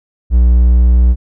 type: tone with pitch glide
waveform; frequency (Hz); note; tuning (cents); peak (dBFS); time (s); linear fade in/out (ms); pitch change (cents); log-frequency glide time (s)
triangle; 60.3 to 60.75; B1 to B1; -41 to -28; -3; 0.3-1.16; 50; +13; 0.45-1.02
effects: none